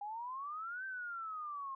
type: exponential two-way sweep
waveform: sine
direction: up then down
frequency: 805 to 1568 to 1062 Hz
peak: -40 dBFS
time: 0.01-1.75 s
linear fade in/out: 5 ms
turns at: 0.85 s
effects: none